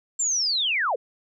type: linear sweep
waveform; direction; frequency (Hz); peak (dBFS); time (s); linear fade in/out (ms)
sine; down; 7459 to 406.9; -21; 0.19-0.96; 10
effects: none